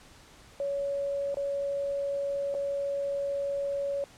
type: tone with dropouts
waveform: sine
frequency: 561 Hz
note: C#5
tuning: 21 cents sharp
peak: -28 dBFS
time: 0.6-4.04 s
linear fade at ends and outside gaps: 1 ms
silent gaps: 1.344-1.37 / 2.542-2.549 s
effects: pink hiss -54 dBFS RMS until 4.17 s + low-pass 9000 Hz 12 dB/octave